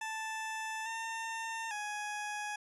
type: tone with pitch steps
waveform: 20% pulse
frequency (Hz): 880 / 905 / 835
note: A5 / A5 / G#5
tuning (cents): 0 / +48 / +9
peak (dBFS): -32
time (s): 0.01-2.56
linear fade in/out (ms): 5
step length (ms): 850
effects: resampled to 24000 Hz